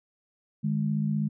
sine tone pair together, 151.83 / 207.7 Hz, D#3 / G#3, -42 / 0 cents, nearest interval perfect fourth, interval 542 cents, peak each -27 dBFS, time 0.63-1.29 s, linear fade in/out 20 ms, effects none

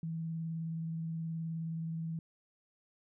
sine tone with vibrato, 163.2 Hz, E3, 17 cents flat, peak -35 dBFS, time 0.03-2.19 s, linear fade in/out 2 ms, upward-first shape sine, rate 19 Hz, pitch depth 18 cents each way, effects none

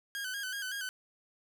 sawtooth tone with vibrato, 1568 Hz, G6, in tune, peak -32 dBFS, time 0.15-0.89 s, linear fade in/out 0 ms, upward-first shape square, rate 5.3 Hz, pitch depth 64 cents each way, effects none

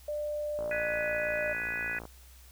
sine tone with pitch glide, 595 to 604.7 Hz, D5 to D#5, +22 to -50 cents, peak -31 dBFS, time 0.08-1.53 s, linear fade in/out 5 ms, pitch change +28 cents, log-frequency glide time 0.57-0.82 s
click train, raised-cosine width 1 ms, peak -29 dBFS, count 85, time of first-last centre 0.59-2.053 s, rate 57.4 Hz
sine chord, G# minor seventh, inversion third, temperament equal with one note detuned, 1480 / 1686.4 / 1975.5 / 2489 Hz, F#6 / G#6 / B6 / D#7, 0 / +26 / 0 / 0 cents, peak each -37 dBFS, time 0.71-1.99 s, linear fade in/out 2 ms
effects added 63 Hz sine -52 dBFS peak until 2.51 s + white hiss -58 dBFS RMS until 2.51 s

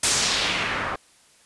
white noise with low-pass filter sweep, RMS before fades -24 dBFS, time 0.03-0.96 s, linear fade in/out 5 ms, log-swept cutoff 9000 to 1200 Hz, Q 1.5, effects white hiss -56 dBFS RMS until 1.45 s + resampled to 24000 Hz

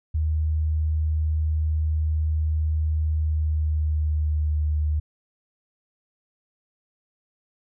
sine tone with pitch glide, 77.78 to 75.83 Hz, D#2 to D#2, 0 to -44 cents, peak -20 dBFS, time 0.14-5 s, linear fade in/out 10 ms, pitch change -44 cents, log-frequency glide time 3.08-4.63 s, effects none

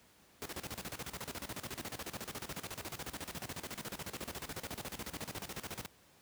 pink noise with tremolo, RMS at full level -41 dBFS, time 0.42-5.86 s, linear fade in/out 0 ms, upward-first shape square, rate 14 Hz, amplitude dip 80%, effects pink hiss -64 dBFS RMS until 6.21 s + high-pass 80 Hz 12 dB/octave

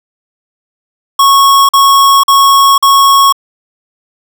square tone bursts, 1102 Hz, C#6, 11 cents flat, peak -4 dBFS, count 4, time 1.19-3.325 s, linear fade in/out 5 ms, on 500 ms, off 45 ms, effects none

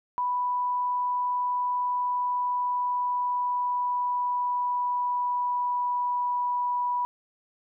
sine tone with pitch glide, 987.8 to 980.4 Hz, B5 to B5, 0 to -13 cents, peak -24 dBFS, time 0.18-7.05 s, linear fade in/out 0 ms, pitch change -13 cents, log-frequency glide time 1.75-6.33 s, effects none

